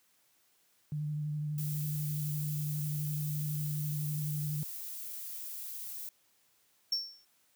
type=tone with vibrato; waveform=sine; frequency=150 Hz; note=D3; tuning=37 cents sharp; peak=-32 dBFS; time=0.92-4.63 s; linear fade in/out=0 ms; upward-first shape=sine; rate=12 Hz; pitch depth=21 cents each way
type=noise; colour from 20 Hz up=violet; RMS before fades=-42 dBFS; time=1.58-6.09 s; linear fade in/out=2 ms
type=tone with exponential decay; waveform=triangle; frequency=5450 Hz; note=F8; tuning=43 cents flat; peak=-25 dBFS; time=6.92-7.25 s; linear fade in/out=5 ms; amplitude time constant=71 ms
effects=white hiss -70 dBFS RMS until 7.55 s + high-pass 80 Hz 12 dB/octave